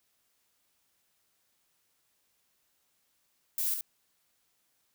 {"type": "noise with echo", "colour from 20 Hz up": "violet", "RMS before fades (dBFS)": -31, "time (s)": [3.58, 3.74], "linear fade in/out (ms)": 2, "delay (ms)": 70, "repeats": 1, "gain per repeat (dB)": -5, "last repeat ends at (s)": 3.81, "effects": ["white hiss -74 dBFS RMS until 4.94 s"]}